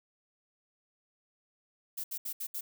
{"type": "noise bursts at uneven times", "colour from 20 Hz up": "violet", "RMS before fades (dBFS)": -37, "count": 5, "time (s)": [[1.97, 2.04], [2.11, 2.18], [2.25, 2.33], [2.4, 2.47], [2.54, 2.61]], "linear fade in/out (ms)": 10, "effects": []}